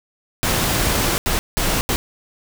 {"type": "noise bursts at uneven times", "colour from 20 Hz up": "pink", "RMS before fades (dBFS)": -19, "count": 4, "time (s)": [[0.43, 1.18], [1.26, 1.39], [1.57, 1.81], [1.89, 1.96]], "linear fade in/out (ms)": 0, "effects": []}